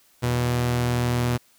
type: tone pair together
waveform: sawtooth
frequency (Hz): 81.2 / 121.66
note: E2 / B2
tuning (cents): -26 / -26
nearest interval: perfect fifth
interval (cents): 700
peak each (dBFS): -28 / -17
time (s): 0.22-1.38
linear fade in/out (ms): 20
effects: white hiss -59 dBFS RMS until 1.58 s